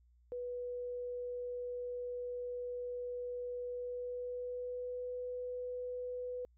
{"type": "tone with pitch glide", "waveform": "sine", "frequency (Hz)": [491, 496.4], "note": ["B4", "B4"], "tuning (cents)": [-10, 9], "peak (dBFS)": -38, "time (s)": [0.32, 6.45], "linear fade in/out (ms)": 0, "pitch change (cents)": 19, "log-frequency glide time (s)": [3.66, 5.11], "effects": ["added 60 Hz sine -64 dBFS peak until 6.57 s"]}